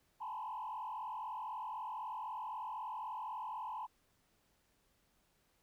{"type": "tone with frequency modulation", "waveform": "sine", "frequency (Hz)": 935, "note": "A#5", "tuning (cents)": 5, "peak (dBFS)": -39, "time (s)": [0.2, 3.87], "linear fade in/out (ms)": 20, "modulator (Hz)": 43.9, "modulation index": 2.2, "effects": ["tanh soft clip ceiling -36 dBFS", "pink hiss -75 dBFS RMS until 5.62 s"]}